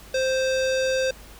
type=tone with low-pass filter; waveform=square; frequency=523.3 Hz; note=C5; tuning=in tune; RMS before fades=-23 dBFS; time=0.14-1.11 s; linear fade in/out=5 ms; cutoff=5500 Hz; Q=1.6; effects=added 50 Hz sine -46 dBFS peak until 1.39 s + pink hiss -47 dBFS RMS until 1.39 s